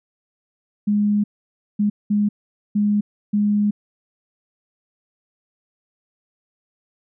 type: tone bursts at uneven times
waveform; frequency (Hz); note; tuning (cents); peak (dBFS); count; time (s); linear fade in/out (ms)
sine; 207.1; G#3; -5; -15; 5; 0.87-1.24 / 1.79-1.9 / 2.1-2.29 / 2.75-3.01 / 3.33-3.71; 10
effects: none